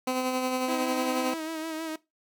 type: tone with tremolo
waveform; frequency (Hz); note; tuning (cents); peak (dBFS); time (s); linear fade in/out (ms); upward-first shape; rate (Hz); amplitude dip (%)
15% pulse; 256.1; C4; -37; -19; 0.07-1.34; 5; sine; 11; 35
type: tone with vibrato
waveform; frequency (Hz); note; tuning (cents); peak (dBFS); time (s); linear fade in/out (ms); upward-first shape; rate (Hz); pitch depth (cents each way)
sawtooth; 319.8; D#4; +48; -28; 0.68-1.96; 5; sine; 6.3; 40
effects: noise-tail reverb RT60 0.2 s tail -19 dB re dry